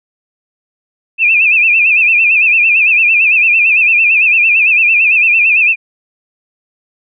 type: tone with vibrato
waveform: sine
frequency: 2542 Hz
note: D#7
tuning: 36 cents sharp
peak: -6 dBFS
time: 1.18-5.76 s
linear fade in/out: 50 ms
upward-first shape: sine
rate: 8.9 Hz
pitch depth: 110 cents each way
effects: none